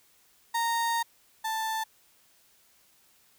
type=tone pair in turn; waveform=35% pulse; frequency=927 / 884.1 Hz; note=A#5 / A5; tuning=-10 / +8 cents; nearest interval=minor second; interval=82 cents; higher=first; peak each=-24 / -27 dBFS; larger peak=first; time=0.54-1.03 / 1.44-1.84 s; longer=first; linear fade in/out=10 ms; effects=white hiss -63 dBFS RMS until 3.38 s